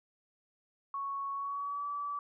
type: tone with pitch glide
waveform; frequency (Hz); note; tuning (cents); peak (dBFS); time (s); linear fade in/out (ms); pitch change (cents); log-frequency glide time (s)
sine; 1108.7 to 1152.4; C#6 to D6; 0 to -33; -34; 0.94-2.19; 2; +67; 1.33-1.86
effects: none